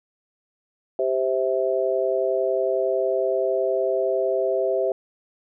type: chord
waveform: sine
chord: C major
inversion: second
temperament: just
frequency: 392.4 / 523.3 / 654.1 Hz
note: G4 / C5 / E5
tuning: +2 / 0 / -14 cents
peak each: -24 dBFS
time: 0.99-4.92 s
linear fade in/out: 2 ms
effects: none